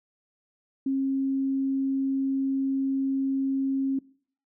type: tone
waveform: sine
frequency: 270 Hz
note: C#4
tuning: 45 cents flat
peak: -23 dBFS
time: 0.86-3.99 s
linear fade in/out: 5 ms
effects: noise-tail reverb RT60 0.5 s tail -22 dB re dry